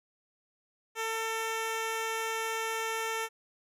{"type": "tone", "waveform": "10% pulse", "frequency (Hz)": 448.1, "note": "A4", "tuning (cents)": 32, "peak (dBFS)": -23, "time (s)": [0.95, 3.29], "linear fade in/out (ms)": 50, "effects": ["resampled to 32000 Hz"]}